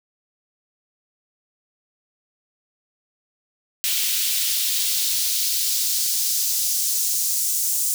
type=noise with high-pass filter sweep; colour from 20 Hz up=white; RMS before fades=-22 dBFS; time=3.84-7.94 s; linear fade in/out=0 ms; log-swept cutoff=3000 to 7000 Hz; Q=1.4; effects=none